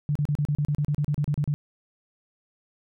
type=tone bursts; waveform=sine; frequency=146.83 Hz; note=D3; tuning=in tune; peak=-21 dBFS; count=15; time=0.09-1.54 s; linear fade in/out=0 ms; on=64 ms; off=35 ms; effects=none

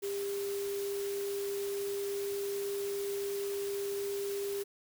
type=tone in noise; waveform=sine; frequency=400.1 Hz; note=G4; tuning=35 cents sharp; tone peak=-33 dBFS; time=0.02-4.64 s; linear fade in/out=20 ms; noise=white; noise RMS=-45 dBFS; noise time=0.02-4.64 s; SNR=+9 dB; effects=none

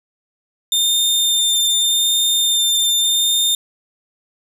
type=tone with vibrato; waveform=sawtooth; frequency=3613 Hz; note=A7; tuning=45 cents sharp; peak=-11 dBFS; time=0.72-3.55 s; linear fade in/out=2 ms; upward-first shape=sine; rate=0.84 Hz; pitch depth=9 cents each way; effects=none

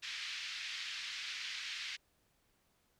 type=band-pass noise; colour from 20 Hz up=pink; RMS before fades=-43 dBFS; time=0.02-1.97 s; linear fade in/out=20 ms; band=1900 to 5000 Hz; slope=24 dB/octave; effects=pink hiss -75 dBFS RMS until 2.99 s

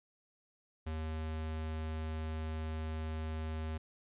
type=tone; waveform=square; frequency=78.9 Hz; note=D#2; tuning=25 cents sharp; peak=-37 dBFS; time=0.86-3.78 s; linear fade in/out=10 ms; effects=resampled to 8000 Hz + 13-bit

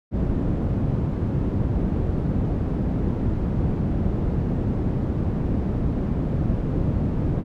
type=low-pass noise; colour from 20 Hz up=white; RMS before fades=-23 dBFS; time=0.11-7.44 s; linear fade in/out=50 ms; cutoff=190 Hz; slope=12 dB/octave; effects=none

